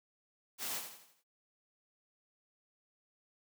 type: noise with echo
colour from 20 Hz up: white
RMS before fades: -39 dBFS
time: 0.58-0.82 s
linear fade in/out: 50 ms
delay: 84 ms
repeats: 5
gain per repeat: -7 dB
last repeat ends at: 1.24 s
effects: noise-tail reverb RT60 0.3 s tail -26 dB re dry + high-pass 150 Hz 12 dB/octave